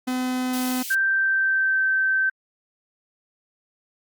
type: tone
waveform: 45% pulse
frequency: 253.9 Hz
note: B3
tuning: 48 cents sharp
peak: -23 dBFS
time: 0.07-0.83 s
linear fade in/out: 10 ms
type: high-pass noise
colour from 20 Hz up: white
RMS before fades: -33 dBFS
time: 0.53-0.95 s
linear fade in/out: 5 ms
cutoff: 2500 Hz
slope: 24 dB/octave
type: tone with pitch glide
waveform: sine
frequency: 1568 to 1549.1 Hz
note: G6 to G6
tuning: 0 to -21 cents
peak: -18 dBFS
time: 0.9-2.3 s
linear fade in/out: 10 ms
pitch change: -21 cents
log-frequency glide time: 1.06-1.84 s
effects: Opus 48 kbps